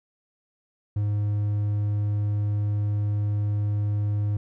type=tone; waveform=triangle; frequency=103.6 Hz; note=G#2; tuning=4 cents flat; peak=-20 dBFS; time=0.96-4.37 s; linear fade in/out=5 ms; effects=none